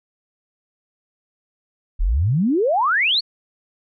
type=exponential sweep; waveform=sine; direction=up; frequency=34.65 to 4569 Hz; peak=-15 dBFS; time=1.99-3.21 s; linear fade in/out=20 ms; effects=none